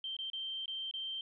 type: tone with dropouts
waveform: sine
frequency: 3136 Hz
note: G7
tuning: in tune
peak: -37 dBFS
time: 0.04-1.21 s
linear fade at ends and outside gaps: 2 ms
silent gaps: 0.167-0.188 / 0.301-0.332 / 0.658-0.679 / 0.912-0.938 s
effects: none